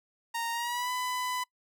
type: tone with pitch glide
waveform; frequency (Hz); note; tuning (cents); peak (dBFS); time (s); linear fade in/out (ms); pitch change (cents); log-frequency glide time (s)
sawtooth; 928 to 1000.4; A#5 to B5; -8 to +22; -27; 0.34-1.44; 10; +130; 0.52-0.91
effects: noise-tail reverb RT60 0.1 s tail -23 dB re dry